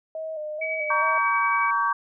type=tone with vibrato; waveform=sine; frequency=622.3 Hz; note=D#5; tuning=in tune; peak=-29 dBFS; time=0.15-1.18 s; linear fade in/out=2 ms; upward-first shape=square; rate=2.3 Hz; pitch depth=39 cents each way
type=tone with tremolo; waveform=sine; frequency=2276 Hz; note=C#7; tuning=45 cents sharp; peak=-25 dBFS; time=0.61-1.71 s; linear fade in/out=10 ms; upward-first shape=sine; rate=11 Hz; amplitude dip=35%
type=chord; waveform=sine; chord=G diminished; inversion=first; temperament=equal with one note detuned; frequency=932.3 / 1132.7 / 1568 Hz; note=Bb5 / Db6 / G6; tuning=0 / +37 / 0 cents; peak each=-27 / -22 / -27 dBFS; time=0.9-1.93 s; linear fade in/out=5 ms
effects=none